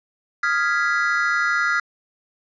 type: chord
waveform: triangle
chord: F half-diminished seventh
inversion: third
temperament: equal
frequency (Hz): 1244.5 / 1396.9 / 1661.2 / 1975.5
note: Eb6 / F6 / Ab6 / Cb7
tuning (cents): 0 / 0 / 0 / 0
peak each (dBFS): -24 / -19 / -22 / -23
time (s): 0.43-1.8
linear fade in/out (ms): 5
effects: tanh soft clip ceiling -7 dBFS + resampled to 16000 Hz